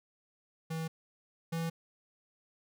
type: tone pair in turn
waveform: square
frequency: 161.7 / 165.19 Hz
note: E3 / E3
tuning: -33 / +4 cents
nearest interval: unison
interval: 37 cents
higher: second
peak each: -35 / -33 dBFS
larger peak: second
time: 0.7-0.88 / 1.52-1.7 s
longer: neither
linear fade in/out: 10 ms
effects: none